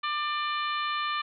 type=harmonic tone; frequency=595 Hz; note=D5; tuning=22 cents sharp; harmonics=2 / 3 / 4 / 5 / 6 / 7; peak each=-29 / -36 / -37 / -38 / -39 / -43 dBFS; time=0.03-1.22 s; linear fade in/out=10 ms; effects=none